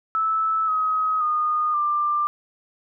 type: tone with pitch steps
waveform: sine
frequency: 1309 / 1267.3 / 1227 / 1187.9 Hz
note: E6 / D#6 / D#6 / D6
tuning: -13 / +31 / -25 / +19 cents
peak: -19 dBFS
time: 0.15-2.27 s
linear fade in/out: 0 ms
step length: 530 ms
effects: none